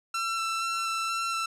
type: tone with vibrato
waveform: sawtooth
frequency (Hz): 1342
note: E6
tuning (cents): +31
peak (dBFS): -24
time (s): 0.14-1.46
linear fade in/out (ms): 5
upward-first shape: square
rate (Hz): 2.1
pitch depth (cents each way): 9
effects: low-pass 9000 Hz 12 dB/octave